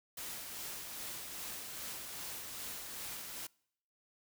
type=noise with tremolo; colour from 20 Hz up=white; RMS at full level=-43 dBFS; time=0.17-3.47 s; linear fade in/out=5 ms; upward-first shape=sine; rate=2.5 Hz; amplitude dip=30%; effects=noise-tail reverb RT60 0.7 s tail -26 dB re dry